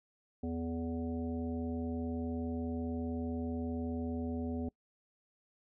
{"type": "harmonic tone with a mistuned harmonic", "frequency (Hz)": 82.41, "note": "E2", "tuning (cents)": 0, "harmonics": [1, 3, 5, 7, 9], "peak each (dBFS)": [-40, -36, -44, -48, -50], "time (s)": [0.43, 4.69], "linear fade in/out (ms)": 5, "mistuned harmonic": 5, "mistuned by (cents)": 39, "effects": ["noise-tail reverb RT60 0.1 s tail -23 dB re dry"]}